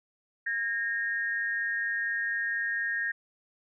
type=tone pair together; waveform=sine; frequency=1627 / 1851.2 Hz; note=G#6 / A#6; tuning=-36 / -13 cents; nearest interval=major second; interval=223 cents; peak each=-31 / -30 dBFS; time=0.46-3.12 s; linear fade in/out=10 ms; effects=none